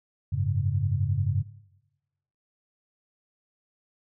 sine chord, F# suspended second, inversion none, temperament equal, 92.5 / 103.83 / 138.59 Hz, F#2 / G#2 / C#3, 0 / 0 / 0 cents, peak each -28 dBFS, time 0.32-1.43 s, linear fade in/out 10 ms, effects noise-tail reverb RT60 1.0 s tail -19 dB re dry

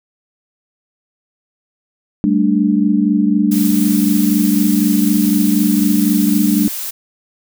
sine chord, G suspended second, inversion none, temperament equal, 196 / 220 / 293.7 Hz, G3 / A3 / D4, 0 / 0 / 0 cents, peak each -15 dBFS, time 2.24-6.68 s, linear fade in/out 0 ms
blue noise, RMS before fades -24 dBFS, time 3.51-6.91 s, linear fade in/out 10 ms
effects none

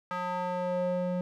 square tone with band-pass filter sweep, 180 Hz, F#3, 47 cents flat, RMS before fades -31 dBFS, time 0.11-1.21 s, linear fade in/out 0 ms, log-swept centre 1200 to 360 Hz, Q 2.3, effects none

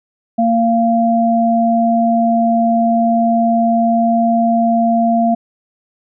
sine tone pair together, 230.3 / 690 Hz, A#3 / F5, -21 / -21 cents, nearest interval octave + perfect fifth, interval 1900 cents, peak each -13 dBFS, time 0.38-5.35 s, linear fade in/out 10 ms, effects none

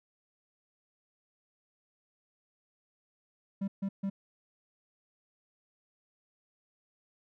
triangle tone bursts, 196 Hz, G3, in tune, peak -28 dBFS, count 3, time 3.61-4.1 s, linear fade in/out 10 ms, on 70 ms, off 140 ms, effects none

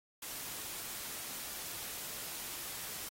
white noise, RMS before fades -43 dBFS, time 0.22-3.09 s, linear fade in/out 5 ms, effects AAC 48 kbps

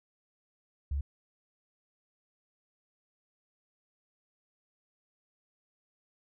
sine tone, 70.4 Hz, C#2, 27 cents sharp, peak -29 dBFS, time 0.91-1.01 s, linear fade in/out 5 ms, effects none

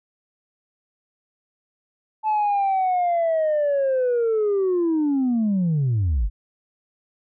sine linear sweep, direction down, 873 to 41.2 Hz, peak -16 dBFS, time 2.23-6.3 s, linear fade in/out 50 ms, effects tanh soft clip ceiling -16 dBFS

